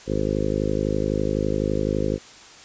harmonic tone, 51.91 Hz, G#1, in tune, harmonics 1 / 2 / 3 / 4 / 5 / 6 / 7 / 8 / 9 / 10, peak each -30 / -30 / -30 / -30 / -30 / -30 / -30 / -30 / -30 / -30 dBFS, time 0.06-2.19 s, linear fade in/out 50 ms, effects white hiss -45 dBFS RMS until 2.64 s + resampled to 16000 Hz

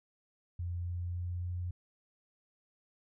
sine tone with pitch steps, 87.31 / 87.82 / 88.32 / 88.84 Hz, F2 / F2 / F2 / F2, 0 / +10 / +20 / +30 cents, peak -34 dBFS, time 0.59-1.71 s, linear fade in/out 5 ms, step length 280 ms, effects none

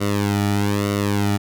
sawtooth tone with flanger, 101.7 Hz, G#2, 36 cents flat, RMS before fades -20 dBFS, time 0-1.38 s, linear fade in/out 20 ms, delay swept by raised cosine 1.2 to 1.91 ms, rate 1.1 Hz, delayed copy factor -1, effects none

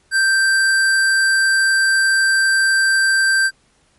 square tone, 1568 Hz, G6, in tune, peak -13 dBFS, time 0.11-3.51 s, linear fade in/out 50 ms, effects pink hiss -58 dBFS RMS until 3.98 s + MP3 48 kbps

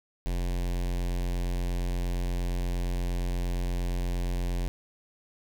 square tone with notch filter, 44.28 Hz, F1, 25 cents sharp, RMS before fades -29 dBFS, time 0.26-4.68 s, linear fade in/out 0 ms, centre 1300 Hz, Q 1.8, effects none

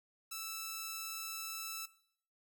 5% pulse tone, 1318.5 Hz, E6, in tune, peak -29 dBFS, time 0.31-1.86 s, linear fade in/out 10 ms, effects noise-tail reverb RT60 0.6 s tail -17 dB re dry

